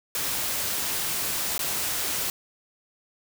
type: noise with dropouts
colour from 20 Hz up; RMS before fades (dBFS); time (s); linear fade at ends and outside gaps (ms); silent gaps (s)
white; -28; 0.15-2.3; 1; 1.579-1.592
effects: none